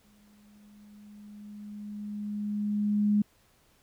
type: tone with exponential growth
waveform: sine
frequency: 207.7 Hz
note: G#3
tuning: in tune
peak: -20 dBFS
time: 0.04-3.22 s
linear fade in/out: 5 ms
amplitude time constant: 690 ms
effects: pink hiss -65 dBFS RMS until 3.82 s